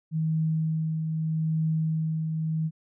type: tone with tremolo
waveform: sine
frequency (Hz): 158.9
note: D#3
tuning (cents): +37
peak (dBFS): -22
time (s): 0.11-2.71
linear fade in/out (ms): 50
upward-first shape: triangle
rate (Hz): 0.8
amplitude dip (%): 40
effects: none